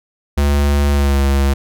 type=tone with pitch glide; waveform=square; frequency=71.5 to 68.98 Hz; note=D2 to C#2; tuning=-46 to -8 cents; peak=-12 dBFS; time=0.37-1.54 s; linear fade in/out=10 ms; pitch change=-62 cents; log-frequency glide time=0.91-1.18 s; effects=none